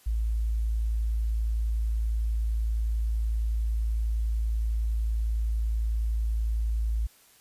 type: tone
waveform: sine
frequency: 55.4 Hz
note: A1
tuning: 13 cents sharp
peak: -24 dBFS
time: 0.06-7.07 s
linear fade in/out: 10 ms
effects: white hiss -58 dBFS RMS until 7.4 s + resampled to 32000 Hz